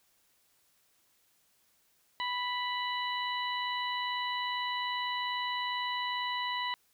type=harmonic tone; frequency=987.8 Hz; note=B5; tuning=in tune; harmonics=1 / 2 / 3 / 4; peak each=-34 / -37 / -39 / -40 dBFS; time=2.2-6.74 s; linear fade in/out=0 ms; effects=white hiss -70 dBFS RMS until 6.93 s